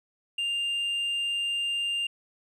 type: tone with tanh clipping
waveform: sine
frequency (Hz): 2798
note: F7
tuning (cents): +3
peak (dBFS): -27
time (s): 0.38-2.07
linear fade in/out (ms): 5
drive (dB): 3
effects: none